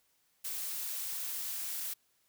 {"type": "noise", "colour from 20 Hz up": "blue", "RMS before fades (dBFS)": -38, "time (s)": [0.44, 1.94], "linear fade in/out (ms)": 10, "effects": ["white hiss -73 dBFS RMS until 2.28 s"]}